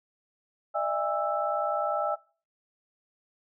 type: tone cluster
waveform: sine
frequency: 602 / 662 / 812 / 1320 Hz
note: D5 / E5 / G#5 / E6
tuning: +43 / +7 / -39 / +2 cents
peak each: -31 dBFS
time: 0.74-2.16 s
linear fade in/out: 20 ms
effects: noise-tail reverb RT60 0.4 s tail -23 dB re dry